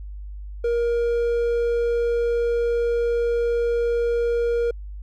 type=tone; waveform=triangle; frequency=471.3 Hz; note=A#4; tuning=19 cents sharp; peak=-17 dBFS; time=0.64-4.71 s; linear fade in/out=5 ms; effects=added 50 Hz sine -32 dBFS peak until 5.02 s